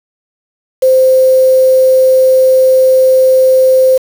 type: tone with quantisation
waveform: sine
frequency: 520 Hz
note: C5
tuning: 11 cents flat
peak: -4 dBFS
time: 0.82-3.98 s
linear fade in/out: 10 ms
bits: 4
effects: none